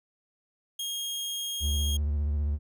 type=tone; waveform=sawtooth; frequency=3251 Hz; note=G#7; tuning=38 cents flat; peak=-28 dBFS; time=0.79-1.97 s; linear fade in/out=5 ms
type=tone with vibrato; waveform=triangle; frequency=73.42 Hz; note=D2; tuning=in tune; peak=-23 dBFS; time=1.6-2.59 s; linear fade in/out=50 ms; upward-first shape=sine; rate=15 Hz; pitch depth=58 cents each way
effects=none